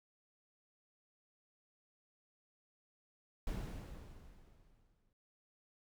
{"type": "noise with exponential decay", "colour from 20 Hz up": "brown", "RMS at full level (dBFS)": -38, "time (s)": [3.47, 5.13], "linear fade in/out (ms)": 1, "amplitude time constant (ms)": 360, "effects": []}